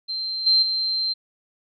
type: tone with level steps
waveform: sine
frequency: 4135 Hz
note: C8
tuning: 21 cents flat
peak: -25 / -14 / -21 dBFS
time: 0.08-1.14 s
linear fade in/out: 20 ms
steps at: 0.46 / 0.62 s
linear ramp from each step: 10 ms
effects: none